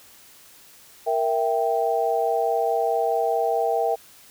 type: chord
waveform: sine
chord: E diminished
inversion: second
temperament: equal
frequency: 466.2 / 659.3 / 784 Hz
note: Bb4 / E5 / G5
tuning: 0 / 0 / 0 cents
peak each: -24 dBFS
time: 1.06-3.96 s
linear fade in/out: 20 ms
effects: white hiss -50 dBFS RMS until 4.3 s